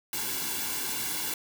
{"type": "noise with comb filter", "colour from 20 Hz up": "white", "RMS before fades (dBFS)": -32, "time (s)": [0.13, 1.34], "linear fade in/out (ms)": 2, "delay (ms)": 1.6, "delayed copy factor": -0.7, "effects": []}